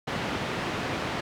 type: band-pass noise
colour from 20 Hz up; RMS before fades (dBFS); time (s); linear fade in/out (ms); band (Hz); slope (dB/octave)
pink; -31; 0.07-1.21; 10; 120 to 3100; 12
effects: none